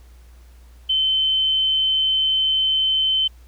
sine tone, 3074 Hz, G7, 35 cents flat, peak -16 dBFS, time 0.89-3.28 s, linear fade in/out 10 ms, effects added 60 Hz sine -43 dBFS peak until 3.47 s + pink hiss -57 dBFS RMS until 3.47 s

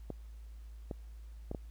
clicks, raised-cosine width 2 ms, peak -25 dBFS, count 4, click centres 0.103 / 0.912 / 1.514 / 1.548 s, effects added 55 Hz sine -46 dBFS peak until 1.7 s + pink hiss -69 dBFS RMS until 1.7 s

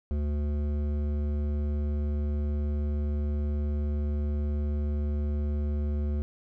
sine tone with hard clipping, 73.42 Hz, D2, in tune, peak -28 dBFS, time 0.11-6.22 s, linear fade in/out 0 ms, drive 12 dB, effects none

